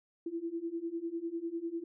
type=beating tone pair; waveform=sine; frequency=329.6 / 339.6 Hz; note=E4 / F4; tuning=0 / -48 cents; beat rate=10 Hz; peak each=-39 / -37 dBFS; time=0.26-1.84 s; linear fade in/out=5 ms; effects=none